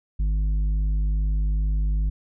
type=tone with tanh clipping; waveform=triangle; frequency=51.2 Hz; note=G#1; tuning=24 cents flat; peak=-21 dBFS; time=0.19-2.1 s; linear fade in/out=10 ms; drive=11 dB; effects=none